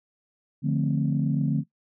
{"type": "chord", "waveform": "sine", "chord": "D minor seventh", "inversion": "none", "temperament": "equal", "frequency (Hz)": [146.83, 174.61, 220, 261.6], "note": ["D3", "F3", "A3", "C4"], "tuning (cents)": [0, 0, 0, 0], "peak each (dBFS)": [-23, -29, -28, -29], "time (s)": [0.62, 1.64], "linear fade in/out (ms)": 50, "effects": ["noise-tail reverb RT60 0.1 s tail -18 dB re dry", "tanh soft clip ceiling -12 dBFS"]}